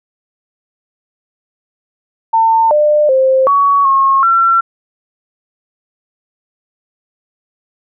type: tone with pitch steps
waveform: sine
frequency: 901 / 599 / 526 / 1125 / 1085 / 1355 Hz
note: A5 / D5 / C5 / C#6 / C#6 / E6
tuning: +41 / +34 / +9 / +25 / -37 / +47 cents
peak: -7 dBFS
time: 2.33-4.61 s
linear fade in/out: 10 ms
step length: 380 ms
effects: none